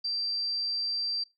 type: tone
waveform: sine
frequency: 4699 Hz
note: D8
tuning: in tune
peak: -28 dBFS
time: 0.04-1.24 s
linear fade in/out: 10 ms
effects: noise-tail reverb RT60 0.2 s tail -20 dB re dry